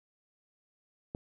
click, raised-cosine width 2 ms, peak -24 dBFS, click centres 1.149 s, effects none

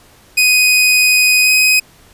sawtooth tone with pitch glide, 2498 to 2514 Hz, D#7 to D#7, +6 to +17 cents, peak -5 dBFS, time 0.37-1.8 s, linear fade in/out 10 ms, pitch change +11 cents, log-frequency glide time 1.42-1.5 s, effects pink hiss -46 dBFS RMS until 2.13 s + resampled to 32000 Hz

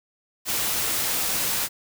white noise, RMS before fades -25 dBFS, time 0.45-1.69 s, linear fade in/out 50 ms, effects none

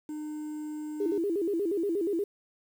triangle tone, 303.6 Hz, D#4, 42 cents flat, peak -32 dBFS, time 0.09-1.18 s, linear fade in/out 2 ms
sine tone with vibrato, 367.9 Hz, F#4, 10 cents flat, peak -26 dBFS, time 1-2.24 s, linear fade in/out 5 ms, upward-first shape square, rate 8.4 Hz, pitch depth 170 cents each way
effects 9-bit

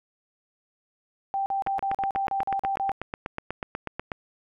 sine tone bursts, 784 Hz, G5, in tune, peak -24 dBFS, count 10, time 1.34-2.918 s, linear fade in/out 0 ms, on 120 ms, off 42 ms
click train, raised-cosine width 0.5 ms, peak -15 dBFS, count 21, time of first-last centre 1.67-4.118 s, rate 8.17 Hz
effects none

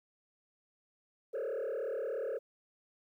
sine tone with frequency modulation, 493.9 Hz, B4, in tune, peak -31 dBFS, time 1.33-2.39 s, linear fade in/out 20 ms, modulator 36.9 Hz, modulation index 2, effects tanh soft clip ceiling -33 dBFS + 12-bit

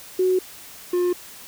sine / triangle tone pair in turn, 370 / 356 Hz, F#4 / F4, 0 / +33 cents, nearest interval minor second, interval 67 cents, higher first, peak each -16 dBFS, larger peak neither, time 0.19-0.39 / 0.93-1.13 s, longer neither, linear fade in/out 5 ms, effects white hiss -42 dBFS RMS until 1.47 s

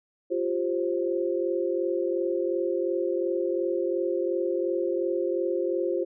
sine chord, F suspended second, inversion none, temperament equal with one note detuned, 349.2 / 392 / 529 Hz, F4 / G4 / C5, 0 / 0 / +19 cents, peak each -27 / -30 / -29 dBFS, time 0.3-6.05 s, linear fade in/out 20 ms, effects none

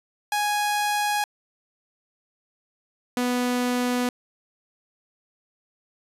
sawtooth tone pair in turn, 830.6 / 246.9 Hz, G#5 / B3, 0 / 0 cents, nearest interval octave + major sixth, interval 2100 cents, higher first, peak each -18 dBFS, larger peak neither, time 0.32-1.24 / 3.17-4.09 s, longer neither, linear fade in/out 2 ms, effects resampled to 32000 Hz

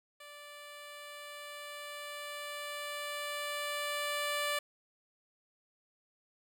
10% pulse tone with level ramp, 585 Hz, D5, 7 cents flat, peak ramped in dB -41 to -23 dBFS, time 0.2-4.59 s, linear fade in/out 5 ms, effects none

